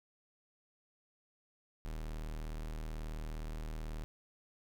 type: tone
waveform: 45% pulse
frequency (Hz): 38.89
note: D#1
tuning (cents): 0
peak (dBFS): -39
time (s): 1.85-4.04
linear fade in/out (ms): 0
effects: none